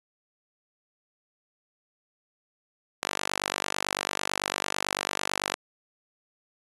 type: tone with high-pass filter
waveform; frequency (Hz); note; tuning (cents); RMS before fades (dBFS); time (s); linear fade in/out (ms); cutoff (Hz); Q
sawtooth; 49; G1; 0; -32; 3.02-5.56; 10; 810; 0.56
effects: resampled to 24000 Hz